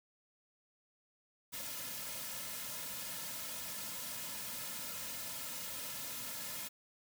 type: noise with comb filter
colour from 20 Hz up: white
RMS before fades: -43 dBFS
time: 1.52-6.69 s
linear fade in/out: 20 ms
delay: 2.6 ms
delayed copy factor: -0.8
effects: none

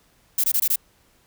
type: noise bursts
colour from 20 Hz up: violet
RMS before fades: -20 dBFS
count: 5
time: 0.38-0.759 s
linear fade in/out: 5 ms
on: 59 ms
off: 21 ms
effects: pink hiss -60 dBFS RMS until 1.26 s

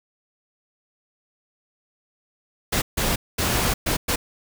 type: noise bursts at uneven times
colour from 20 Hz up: pink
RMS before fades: -22 dBFS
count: 5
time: 2.72-2.82 / 2.97-3.16 / 3.38-3.74 / 3.86-3.97 / 4.08-4.16 s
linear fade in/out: 10 ms
effects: none

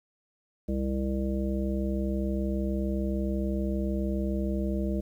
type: harmonic tone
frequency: 66.2 Hz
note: C2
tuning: 21 cents sharp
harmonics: 1 / 3 / 5 / 7 / 9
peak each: -30 / -30 / -34 / -40 / -38 dBFS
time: 0.68-5.01 s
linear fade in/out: 10 ms
effects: 10-bit

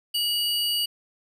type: tone pair together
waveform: square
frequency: 2915 / 4627 Hz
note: F#7 / D8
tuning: -26 / -27 cents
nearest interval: minor sixth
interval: 799 cents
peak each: -25 / -28 dBFS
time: 0.14-0.86 s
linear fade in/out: 10 ms
effects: none

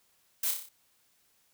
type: noise with echo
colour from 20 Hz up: blue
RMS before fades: -30 dBFS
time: 0.43-0.51 s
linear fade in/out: 5 ms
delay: 30 ms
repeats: 6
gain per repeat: -4 dB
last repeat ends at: 0.69 s
effects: white hiss -69 dBFS RMS until 1.53 s

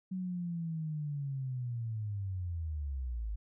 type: linear sweep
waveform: sine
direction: down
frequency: 188.3 to 50.2 Hz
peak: -34 dBFS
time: 0.11-3.36 s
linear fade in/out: 10 ms
effects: none

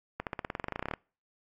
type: accelerating click train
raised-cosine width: 0.5 ms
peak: -18 dBFS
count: 18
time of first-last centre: 0.2-0.937 s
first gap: 68 ms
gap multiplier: 0.94
effects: noise-tail reverb RT60 0.4 s tail -26 dB re dry + AAC 48 kbps

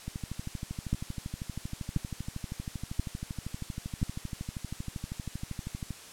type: two click trains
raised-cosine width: 5 ms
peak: -15 / -23 dBFS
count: 4 / 75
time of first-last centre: 0.93-4.029 / 0.08-5.907 s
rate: 0.968 / 12.7 Hz
effects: white hiss -48 dBFS RMS until 6.12 s + low-pass 10000 Hz 12 dB/octave

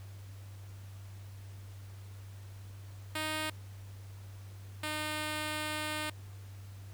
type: tone pair in turn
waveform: 5% pulse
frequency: 310.3 / 305.5 Hz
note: D#4 / D#4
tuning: -5 / -32 cents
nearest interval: unison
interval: 27 cents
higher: first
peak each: -22 / -23 dBFS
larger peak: first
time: 3.15-3.5 / 4.83-6.1 s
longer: second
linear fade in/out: 5 ms
effects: added 98 Hz sine -45 dBFS peak until 6.93 s + pink hiss -59 dBFS RMS until 6.93 s

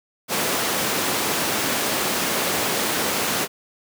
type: high-pass noise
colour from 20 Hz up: pink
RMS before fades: -23 dBFS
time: 0.28-3.48 s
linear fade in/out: 50 ms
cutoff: 240 Hz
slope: 12 dB/octave
effects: none

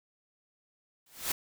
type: noise with exponential growth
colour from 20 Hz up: white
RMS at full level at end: -27 dBFS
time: 1.06-1.32 s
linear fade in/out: 5 ms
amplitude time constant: 56 ms
effects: none

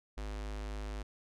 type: tone with notch filter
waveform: square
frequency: 51.91 Hz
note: G#1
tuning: in tune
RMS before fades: -40 dBFS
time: 0.17-1.03 s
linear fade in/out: 10 ms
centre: 110 Hz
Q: 0.63
effects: low-pass 8000 Hz 12 dB/octave

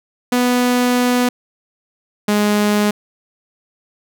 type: tone pair in turn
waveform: sawtooth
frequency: 246.9 / 208.1 Hz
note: B3 / G#3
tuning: 0 / +4 cents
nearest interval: minor third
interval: 296 cents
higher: first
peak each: -9 dBFS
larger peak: neither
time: 0.32-1.29 / 2.28-2.91 s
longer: first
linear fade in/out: 5 ms
effects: none

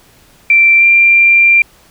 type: tone with pitch glide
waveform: sine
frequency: 2349 to 2374 Hz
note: D7 to D7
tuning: 0 to +18 cents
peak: -4 dBFS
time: 0.5-1.62 s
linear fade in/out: 2 ms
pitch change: +18 cents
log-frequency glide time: 0.78-0.84 s
effects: pink hiss -46 dBFS RMS until 1.9 s

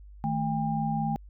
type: tone cluster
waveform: sine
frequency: 156.8 / 220.9 / 802 Hz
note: D#3 / A3 / G5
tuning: +14 / +7 / +39 cents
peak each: -30 dBFS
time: 0.24-1.16 s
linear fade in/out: 0 ms
effects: added 50 Hz sine -45 dBFS peak until 1.29 s

